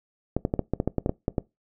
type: clicks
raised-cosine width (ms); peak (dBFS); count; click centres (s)
2; -10; 12; 0.366 / 0.451 / 0.539 / 0.593 / 0.736 / 0.801 / 0.876 / 0.983 / 1.061 / 1.094 / 1.281 / 1.382
effects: noise-tail reverb RT60 0.2 s tail -21 dB re dry